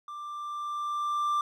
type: tone with level ramp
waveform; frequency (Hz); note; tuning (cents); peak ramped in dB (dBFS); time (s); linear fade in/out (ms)
triangle; 1182; D6; +11; -36 to -22; 0.08-1.41; 2
effects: none